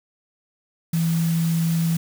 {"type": "tone in noise", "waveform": "sine", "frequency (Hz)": 165.3, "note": "E3", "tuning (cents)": 5, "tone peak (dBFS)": -18, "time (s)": [0.93, 1.97], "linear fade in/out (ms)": 5, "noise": "white", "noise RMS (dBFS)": -35, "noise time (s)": [0.93, 1.97], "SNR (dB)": 14, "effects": []}